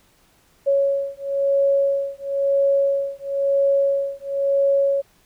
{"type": "beating tone pair", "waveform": "sine", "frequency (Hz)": [554.4, 555.39], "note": ["C#5", "C#5"], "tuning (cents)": [0, 3], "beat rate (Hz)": 0.99, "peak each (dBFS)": [-20, -20], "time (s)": [0.66, 5.02], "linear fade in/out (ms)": 20, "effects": ["pink hiss -58 dBFS RMS until 5.25 s"]}